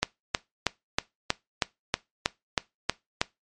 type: click train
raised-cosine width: 0.2 ms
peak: -4 dBFS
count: 11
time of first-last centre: 0.03-3.215 s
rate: 3.14 Hz
effects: noise-tail reverb RT60 0.2 s tail -21 dB re dry + MP3 48 kbps